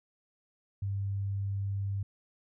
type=tone; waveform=sine; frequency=99 Hz; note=G2; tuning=18 cents sharp; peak=-30 dBFS; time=0.82-2.03 s; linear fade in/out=5 ms; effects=none